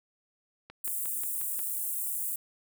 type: click train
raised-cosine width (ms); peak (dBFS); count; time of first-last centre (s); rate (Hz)
0.3; -29; 6; 0.7-1.593; 5.6
type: high-pass noise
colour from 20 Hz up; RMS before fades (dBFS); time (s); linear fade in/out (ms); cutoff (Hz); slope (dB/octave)
white; -33; 0.84-2.36; 5; 8100; 48
effects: none